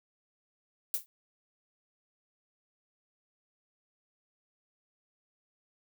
violet noise with exponential decay, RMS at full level -26 dBFS, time 0.94-1.06 s, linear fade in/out 0 ms, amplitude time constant 25 ms, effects none

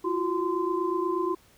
sine tone cluster, 338.5 / 366.8 / 1033 Hz, E4 / F#4 / C6, +46 / -15 / -22 cents, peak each -29 / -28 / -30 dBFS, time 0.04-1.35 s, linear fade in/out 10 ms, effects pink hiss -59 dBFS RMS until 1.57 s

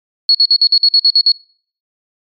sine tone bursts, 4354 Hz, C#8, 32 cents flat, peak -5 dBFS, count 10, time 0.29-1.319 s, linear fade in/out 2 ms, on 57 ms, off 51 ms, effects noise-tail reverb RT60 0.5 s tail -24 dB re dry + MP3 96 kbps

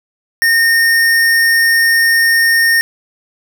square tone, 1835 Hz, A#6, 28 cents flat, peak -9 dBFS, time 0.42-2.81 s, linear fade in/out 0 ms, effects none

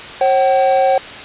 triangle tone pair together, 538.8 / 762 Hz, C#5 / G5, -49 / -49 cents, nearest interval tritone, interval 600 cents, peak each -11 dBFS, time 0.21-0.98 s, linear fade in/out 2 ms, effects white hiss -30 dBFS RMS until 1.24 s + resampled to 8000 Hz

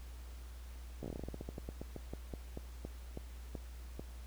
slowing click train, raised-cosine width 2 ms, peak -29 dBFS, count 24, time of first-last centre 1.03-3.995 s, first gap 14 ms, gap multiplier 1.17, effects added 60 Hz sine -46 dBFS peak until 4.26 s + pink hiss -60 dBFS RMS until 4.26 s

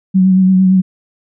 sine tone with vibrato, 187.5 Hz, F#3, 23 cents sharp, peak -6 dBFS, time 0.14-0.82 s, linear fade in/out 20 ms, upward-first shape sine, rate 8.8 Hz, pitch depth 26 cents each way, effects none

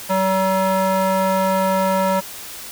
square tone with band-pass filter, 190 Hz, F#3, 46 cents sharp, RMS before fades -18 dBFS, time 0.09-2.21 s, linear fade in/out 20 ms, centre 830 Hz, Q 1.6, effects white hiss -34 dBFS RMS until 2.71 s

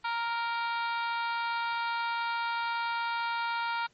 harmonic tone, 466.2 Hz, A#4, in tune, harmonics 2 / 3 / 4 / 5 / 6 / 7 / 8 / 9 / 10, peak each -31 / -34 / -45 / -40 / -47 / -47 / -45 / -47 / -52 dBFS, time 0.04-3.87 s, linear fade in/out 10 ms, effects pink hiss -67 dBFS RMS until 3.93 s + MP3 32 kbps

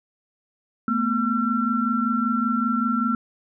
sine tone cluster, 221 / 246.2 / 1354 Hz, A3 / B3 / E6, +8 / -5 / +46 cents, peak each -24 dBFS, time 0.88-3.15 s, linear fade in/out 2 ms, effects none

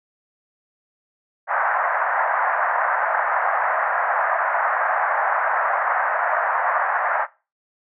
pink band-pass noise, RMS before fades -21 dBFS, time 1.47-7.27 s, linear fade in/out 50 ms, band 640 to 1800 Hz, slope 48 dB/octave, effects noise-tail reverb RT60 0.3 s tail -20 dB re dry

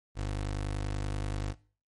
25% pulse tone, 50.4 Hz, G1, 49 cents sharp, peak -27 dBFS, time 0.15-1.55 s, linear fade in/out 50 ms, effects noise-tail reverb RT60 0.4 s tail -20 dB re dry + MP3 48 kbps

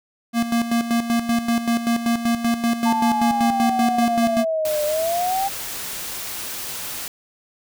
square tone with tremolo, 233.5 Hz, A#3, 3 cents sharp, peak -17 dBFS, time 0.33-4.45 s, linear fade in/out 50 ms, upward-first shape square, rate 5.2 Hz, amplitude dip 65%
sine linear two-way sweep, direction down then up, 899 to 593 to 798 Hz, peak -19 dBFS, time 2.85-5.49 s, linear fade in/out 20 ms, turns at 4.84 s
white noise, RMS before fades -30 dBFS, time 4.65-7.08 s, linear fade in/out 2 ms
effects none

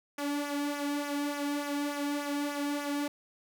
sawtooth tone with flanger, 288.4 Hz, D4, 31 cents flat, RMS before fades -33 dBFS, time 0.18-3.08 s, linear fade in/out 5 ms, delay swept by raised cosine 0.23 to 2.03 ms, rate 3.4 Hz, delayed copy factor -0.6, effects none

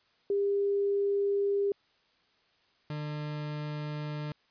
sine / 40% pulse tone pair in turn, 401.1 / 149.77 Hz, G4 / D3, +40 / +34 cents, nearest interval octave + perfect fourth, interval 1706 cents, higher first, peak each -25 / -33 dBFS, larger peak first, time 0.3-1.72 / 2.9-4.32 s, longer neither, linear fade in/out 2 ms, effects white hiss -68 dBFS RMS until 4.5 s + resampled to 11025 Hz

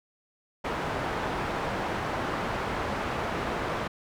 white low-pass noise, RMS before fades -31 dBFS, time 0.64-3.88 s, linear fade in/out 10 ms, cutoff 1200 Hz, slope 12 dB/octave, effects none

